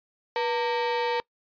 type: ring-modulated tone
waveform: 45% pulse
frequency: 698 Hz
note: F5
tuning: 1 cent flat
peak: -21 dBFS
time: 0.36-1.2 s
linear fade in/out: 0 ms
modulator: 214 Hz
effects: noise-tail reverb RT60 0.1 s tail -24 dB re dry + resampled to 11025 Hz